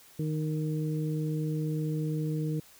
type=harmonic tone; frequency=154.8 Hz; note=D#3; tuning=9 cents flat; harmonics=1 / 2 / 3; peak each=-29 / -35 / -39 dBFS; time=0.19-2.6 s; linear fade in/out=5 ms; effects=white hiss -56 dBFS RMS until 2.79 s